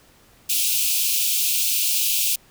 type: high-pass noise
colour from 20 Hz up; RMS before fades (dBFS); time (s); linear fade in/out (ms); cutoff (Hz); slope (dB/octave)
white; -21; 0.49-2.36; 10; 2400; 96
effects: pink hiss -54 dBFS RMS until 2.5 s